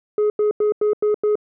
sine tone bursts, 420.8 Hz, G#4, 23 cents sharp, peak -12 dBFS, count 6, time 0.18-1.355 s, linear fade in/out 2 ms, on 120 ms, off 91 ms, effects tanh soft clip ceiling -14 dBFS

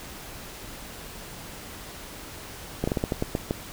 slowing click train, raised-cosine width 2 ms, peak -11 dBFS, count 9, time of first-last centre 2.84-3.509 s, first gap 35 ms, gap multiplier 1.24, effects pink hiss -41 dBFS RMS until 3.72 s

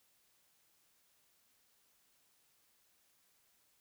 silence, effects white hiss -73 dBFS RMS until 3.8 s

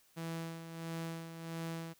sawtooth tone with tremolo, 164.81 Hz, E3, in tune, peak -34 dBFS, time 0.16-1.94 s, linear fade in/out 20 ms, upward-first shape sine, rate 1.5 Hz, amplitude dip 60%, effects white hiss -68 dBFS RMS until 1.99 s

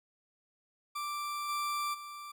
40% pulse tone with level steps, 1174.7 Hz, D6, in tune, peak -34 / -31 / -42 dBFS, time 0.95-2.32 s, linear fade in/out 10 ms, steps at 1.48 / 1.93 s, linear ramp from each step 20 ms, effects none

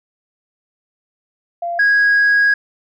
sine tone pair in turn, 689 / 1650.6 Hz, F5 / G#6, -24 / -11 cents, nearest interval octave + minor third, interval 1513 cents, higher second, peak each -19 / -8 dBFS, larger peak second, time 1.62-1.79 / 1.79-2.54 s, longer second, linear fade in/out 5 ms, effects tanh soft clip ceiling -8 dBFS

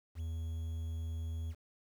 triangle tone, 81.4 Hz, E2, 21 cents flat, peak -34 dBFS, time 0.15-1.55 s, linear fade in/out 50 ms, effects 10-bit

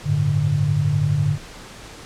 sine chord, G suspended second, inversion none, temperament equal, 98 / 110 / 146.83 Hz, G2 / A2 / D3, 0 / 0 / 0 cents, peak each -24 / -23 / -18 dBFS, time 0.04-1.38 s, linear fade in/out 50 ms, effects pink hiss -39 dBFS RMS until 2.05 s + low-pass 8000 Hz 12 dB/octave

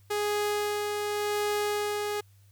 sawtooth tone with tremolo, 415.3 Hz, G#4, in tune, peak -22 dBFS, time 0.1-2.21 s, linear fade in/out 10 ms, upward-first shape sine, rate 0.88 Hz, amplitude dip 30%, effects added 99 Hz sine -55 dBFS peak until 2.51 s + white hiss -67 dBFS RMS until 2.51 s

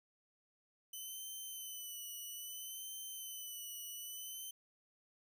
5% pulse tone with vibrato, 3017 Hz, F#7, 33 cents sharp, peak -37 dBFS, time 0.93-4.51 s, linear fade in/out 5 ms, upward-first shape sine, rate 0.61 Hz, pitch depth 43 cents each way, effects none

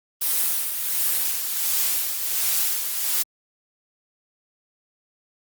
blue noise with tremolo, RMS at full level -21 dBFS, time 0.21-3.23 s, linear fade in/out 10 ms, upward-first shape sine, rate 1.4 Hz, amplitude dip 50%, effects Opus 32 kbps

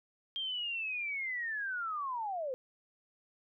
sine linear sweep, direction down, 3214 to 492.5 Hz, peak -34 dBFS, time 0.36-2.54 s, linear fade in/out 0 ms, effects none

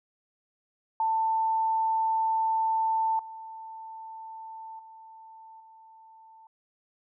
sine tone with level steps, 890 Hz, A5, 20 cents sharp, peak -23 / -39 / -46 / -50 dBFS, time 1-6.47 s, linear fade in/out 2 ms, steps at 3.19 / 4.79 / 5.6 s, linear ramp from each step 2 ms, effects none

